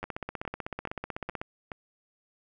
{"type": "two click trains", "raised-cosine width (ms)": 0.5, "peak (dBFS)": [-21, -19], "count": [5, 23], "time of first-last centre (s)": [[0.03, 1.718], [0.04, 1.415]], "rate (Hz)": [2.37, 16], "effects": []}